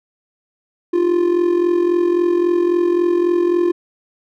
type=tone with amplitude modulation; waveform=triangle; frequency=349.2 Hz; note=F4; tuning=in tune; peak=-8 dBFS; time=0.93-3.72 s; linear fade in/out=10 ms; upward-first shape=sine; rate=43.7 Hz; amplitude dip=65%; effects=none